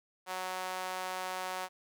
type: tone with high-pass filter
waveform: sawtooth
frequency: 185 Hz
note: F#3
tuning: in tune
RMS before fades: -38 dBFS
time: 0.26-1.69 s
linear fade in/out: 50 ms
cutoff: 780 Hz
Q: 1.6
effects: none